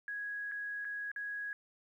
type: tone with dropouts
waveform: sine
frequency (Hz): 1661.2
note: G#6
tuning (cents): 0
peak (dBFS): -37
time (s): 0.08-1.53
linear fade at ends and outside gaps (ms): 1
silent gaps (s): 0.515-0.519 / 0.847-0.851 / 1.116-1.161
effects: 12-bit